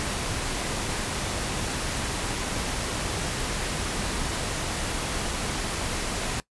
pink noise, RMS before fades -29 dBFS, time 0-6.4 s, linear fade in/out 0 ms, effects noise-tail reverb RT60 0.1 s tail -19 dB re dry + resampled to 24000 Hz

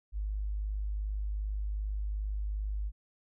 sine tone, 51.3 Hz, G#1, 21 cents flat, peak -31 dBFS, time 0.12-2.92 s, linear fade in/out 50 ms, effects none

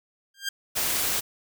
15% pulse tone with exponential growth, 1598 Hz, G6, 33 cents sharp, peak -17 dBFS, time 0.34-0.49 s, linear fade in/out 5 ms, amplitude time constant 31 ms
white noise, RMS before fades -26 dBFS, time 0.75-1.21 s, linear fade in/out 20 ms
effects none

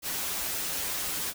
white noise with comb filter, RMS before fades -32 dBFS, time 0.02-1.34 s, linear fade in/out 50 ms, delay 8.4 ms, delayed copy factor -0.85, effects none

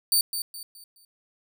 15% pulse tone with echo, 4584 Hz, D8, 43 cents flat, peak -12 dBFS, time 0.12-0.21 s, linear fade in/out 2 ms, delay 210 ms, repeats 4, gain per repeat -9 dB, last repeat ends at 1.05 s, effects none

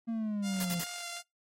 triangle linear sweep, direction down, 231.8 to 169.1 Hz, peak -29 dBFS, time 0.07-0.81 s, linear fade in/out 20 ms
5% pulse tone with vibrato, 698.5 Hz, F5, in tune, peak -27 dBFS, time 0.42-1.23 s, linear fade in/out 50 ms, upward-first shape sine, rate 2.6 Hz, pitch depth 17 cents each way
white noise bursts, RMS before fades -37 dBFS, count 3, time 0.6-0.839 s, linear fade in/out 2 ms, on 45 ms, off 52 ms
effects noise-tail reverb RT60 0.2 s tail -25 dB re dry + AAC 48 kbps

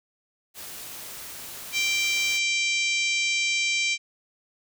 white noise, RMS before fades -39 dBFS, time 0.54-2.4 s, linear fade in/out 50 ms
harmonic tone, 784 Hz, G5, in tune, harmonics 3 / 4 / 5 / 6 / 7 / 8 / 9 / 10, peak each -24 / -31 / -33 / -36 / -35 / -34 / -38 / -39 dBFS, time 1.72-3.98 s, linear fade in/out 50 ms
effects none

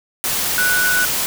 sine tone in noise, 1480 Hz, F#6, in tune, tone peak -15 dBFS, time 0.58-1.05 s, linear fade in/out 0 ms, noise white, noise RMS -20 dBFS, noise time 0.24-1.26 s, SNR +2 dB, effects none

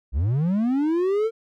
triangle linear sweep, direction up, 55.3 to 459 Hz, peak -17 dBFS, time 0.12-1.31 s, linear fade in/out 50 ms, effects none

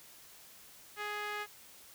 sawtooth tone with band-pass filter, 416.8 Hz, G#4, 6 cents sharp, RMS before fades -39 dBFS, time 0.96-1.47 s, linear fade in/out 50 ms, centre 1800 Hz, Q 1.3, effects white hiss -56 dBFS RMS until 1.94 s

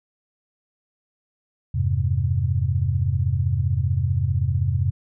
sine tone cluster, 85.9 / 101.5 / 131 Hz, F2 / G#2 / C3, -28 / -39 / +2 cents, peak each -23 dBFS, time 1.74-4.91 s, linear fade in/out 10 ms, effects none

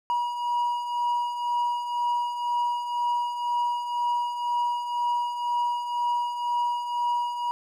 triangle beating tone pair, 960 / 962 Hz, B5 / B5, -49 / -46 cents, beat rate 2 Hz, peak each -31 / -23 dBFS, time 0.1-7.51 s, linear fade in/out 0 ms, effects none

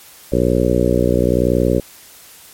harmonic tone, 60.9 Hz, B1, 24 cents flat, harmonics 1 / 2 / 3 / 4 / 5 / 6 / 7 / 8 / 9, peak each -21 / -21 / -21 / -21 / -21 / -21 / -21 / -21 / -21 dBFS, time 0.32-1.8 s, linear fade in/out 5 ms, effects white hiss -42 dBFS RMS until 2.53 s + MP3 64 kbps

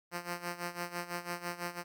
5% pulse tone with tremolo, 174.61 Hz, F3, in tune, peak -23 dBFS, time 0.11-1.84 s, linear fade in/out 50 ms, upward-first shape sine, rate 6 Hz, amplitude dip 80%, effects Opus 48 kbps

